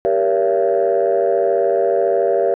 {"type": "chord", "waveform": "sine", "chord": "G diminished seventh", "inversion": "none", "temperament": "just", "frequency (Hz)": [392, 470.4, 564.5, 677.4], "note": ["G4", "Bb4", "Db5", "Fb5"], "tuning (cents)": [0, 16, 31, 47], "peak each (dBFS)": -18, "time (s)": [0.05, 2.54], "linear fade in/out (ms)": 0, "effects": ["tanh soft clip ceiling -7 dBFS"]}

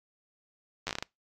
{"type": "slowing click train", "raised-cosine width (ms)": 0.2, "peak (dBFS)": -15, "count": 8, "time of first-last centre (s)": [0.87, 1.025], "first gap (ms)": 10, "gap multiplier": 1.26, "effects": ["noise-tail reverb RT60 0.2 s tail -25 dB re dry", "AAC 48 kbps"]}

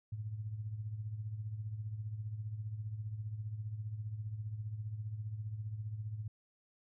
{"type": "tone with tremolo", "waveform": "sine", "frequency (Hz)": 107.4, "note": "A2", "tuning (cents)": -41, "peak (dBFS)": -35, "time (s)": [0.12, 6.28], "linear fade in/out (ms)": 5, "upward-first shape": "triangle", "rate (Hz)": 15, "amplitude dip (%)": 70, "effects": []}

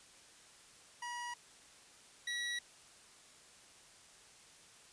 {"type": "tone pair in turn", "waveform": "25% pulse", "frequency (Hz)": [963, 1926], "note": ["B5", "B6"], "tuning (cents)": [-44, -44], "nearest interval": "octave", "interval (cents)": 1200, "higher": "second", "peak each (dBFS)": [-37, -33], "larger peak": "second", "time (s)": [[1.02, 1.34], [2.27, 2.59]], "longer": "neither", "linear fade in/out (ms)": 5, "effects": ["white hiss -60 dBFS RMS until 4.92 s", "resampled to 22050 Hz"]}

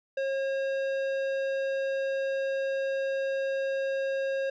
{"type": "tone with tanh clipping", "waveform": "triangle", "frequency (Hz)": 541, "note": "C#5", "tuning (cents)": -42, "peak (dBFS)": -29, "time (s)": [0.17, 4.5], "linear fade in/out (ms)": 5, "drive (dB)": 17, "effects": []}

